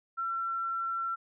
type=tone; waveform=sine; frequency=1353 Hz; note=E6; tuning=45 cents sharp; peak=-30 dBFS; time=0.17-1.16 s; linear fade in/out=20 ms; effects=none